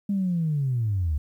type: linear sweep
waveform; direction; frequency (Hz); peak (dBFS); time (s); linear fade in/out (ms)
sine; down; 204.6 to 70.2; -21; 0.09-1.18; 5
effects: tanh soft clip ceiling -17 dBFS + 10-bit